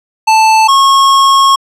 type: tone pair in turn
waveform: square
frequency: 880 / 1091.3 Hz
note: A5 / C#6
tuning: 0 / -27 cents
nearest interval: major third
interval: 373 cents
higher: second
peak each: -5 dBFS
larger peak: neither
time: 0.27-0.68 / 0.68-1.56 s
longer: second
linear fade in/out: 10 ms
effects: low-pass 8000 Hz 12 dB/octave